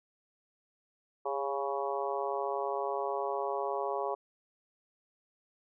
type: harmonic tone with a mistuned harmonic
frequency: 139.4 Hz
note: C#3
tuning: 10 cents sharp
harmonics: 3 / 4 / 5 / 6 / 7 / 8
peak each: -36 / -37 / -38 / -39 / -39 / -40 dBFS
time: 1.25-4.15 s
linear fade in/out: 10 ms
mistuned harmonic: 3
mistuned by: -39 cents
effects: none